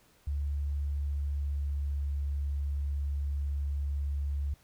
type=tone with pitch glide; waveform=sine; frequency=71.7 to 70.96 Hz; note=D2 to C#2; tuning=-41 to +41 cents; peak=-29 dBFS; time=0.27-4.54 s; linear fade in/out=5 ms; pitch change=-18 cents; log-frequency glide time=0.59-1.98 s; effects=pink hiss -64 dBFS RMS until 4.63 s